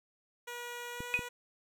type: tone with pitch glide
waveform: 10% pulse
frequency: 481.6 to 486.1 Hz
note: B4 to B4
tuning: -44 to -28 cents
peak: -32 dBFS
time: 0.47-1.29 s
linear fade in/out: 10 ms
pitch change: +16 cents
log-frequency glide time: 0.92-1.05 s
type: clicks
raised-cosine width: 3 ms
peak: -28 dBFS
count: 2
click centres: 1.005 / 1.192 s
type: tone with exponential decay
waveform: sine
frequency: 2489 Hz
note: D#7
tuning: in tune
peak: -22 dBFS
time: 1.14-1.26 s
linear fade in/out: 0 ms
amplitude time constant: 25 ms
effects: none

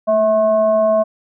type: tone with frequency modulation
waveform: sine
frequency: 650 Hz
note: E5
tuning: 24 cents flat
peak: -11 dBFS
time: 0.07-1.04 s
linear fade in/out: 20 ms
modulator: 429 Hz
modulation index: 0.47
effects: none

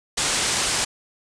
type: low-pass noise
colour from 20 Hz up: white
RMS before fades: -23 dBFS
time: 0.17-0.85 s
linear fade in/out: 10 ms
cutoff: 9100 Hz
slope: 48 dB/octave
effects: none

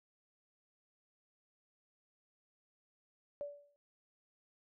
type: tone with exponential decay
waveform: sine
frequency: 577 Hz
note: D5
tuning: 31 cents flat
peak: -36 dBFS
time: 3.41-3.76 s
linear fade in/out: 0 ms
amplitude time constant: 76 ms
effects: none

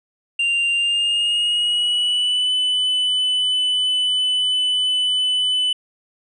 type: tone with pitch glide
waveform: triangle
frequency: 2784 to 3001 Hz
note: F7 to F#7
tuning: -6 to +24 cents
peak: -15 dBFS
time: 0.39-5.73 s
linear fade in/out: 5 ms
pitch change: +130 cents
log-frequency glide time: 0.73-2.52 s
effects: resampled to 24000 Hz

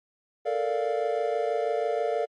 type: chord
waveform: triangle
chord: Bb major seventh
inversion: third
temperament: equal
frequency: 440 / 466.2 / 587.3 / 698.5 Hz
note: A4 / Bb4 / D5 / F5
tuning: 0 / 0 / 0 / 0 cents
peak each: -28 dBFS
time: 0.45-2.26 s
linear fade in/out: 20 ms
effects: MP3 48 kbps

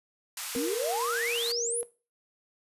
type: band-pass noise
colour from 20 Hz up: white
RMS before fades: -37 dBFS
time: 0.37-1.52 s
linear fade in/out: 2 ms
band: 800 to 13000 Hz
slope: 24 dB/octave
type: tone with vibrato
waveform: sine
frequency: 470 Hz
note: A#4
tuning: 14 cents sharp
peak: -31 dBFS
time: 0.55-1.83 s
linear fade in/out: 0 ms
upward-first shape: sine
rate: 4.2 Hz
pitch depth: 12 cents each way
type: exponential sweep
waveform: sine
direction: up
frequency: 246.9 to 11130 Hz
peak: -29 dBFS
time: 0.56-1.81 s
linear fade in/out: 0 ms
effects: noise-tail reverb RT60 0.3 s tail -17 dB re dry + resampled to 32000 Hz

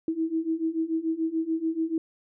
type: beating tone pair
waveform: sine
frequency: 320 / 326.9 Hz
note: D#4 / E4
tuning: +49 / -14 cents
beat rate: 6.9 Hz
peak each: -29 / -27 dBFS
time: 0.08-1.98 s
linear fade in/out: 2 ms
effects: none

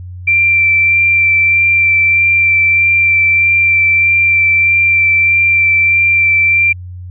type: tone with vibrato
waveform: sine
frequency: 2352 Hz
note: D7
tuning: 2 cents sharp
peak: -7 dBFS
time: 0.27-6.73 s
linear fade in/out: 10 ms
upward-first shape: sine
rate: 1.6 Hz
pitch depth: 12 cents each way
effects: added 90 Hz sine -25 dBFS peak until 7.1 s

